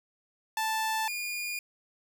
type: tone pair in turn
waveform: sawtooth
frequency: 880 / 2429 Hz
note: A5 / D#7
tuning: 0 / -42 cents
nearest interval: octave + tritone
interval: 1758 cents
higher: second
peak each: -24 / -29 dBFS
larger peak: first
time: 0.57-1.08 / 1.08-1.59 s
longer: neither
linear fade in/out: 2 ms
effects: none